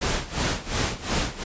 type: noise with tremolo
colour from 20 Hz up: pink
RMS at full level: -23 dBFS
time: 0.01-1.44 s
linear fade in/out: 10 ms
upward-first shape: sine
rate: 2.8 Hz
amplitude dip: 85%
effects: resampled to 16000 Hz